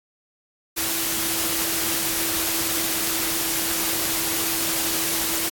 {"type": "tone in noise", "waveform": "sine", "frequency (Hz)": 329.6, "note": "E4", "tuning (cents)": 0, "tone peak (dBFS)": -34, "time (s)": [0.76, 5.5], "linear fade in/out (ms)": 20, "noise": "white", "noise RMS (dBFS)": -24, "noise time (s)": [0.76, 5.5], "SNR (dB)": -13, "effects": ["AAC 64 kbps"]}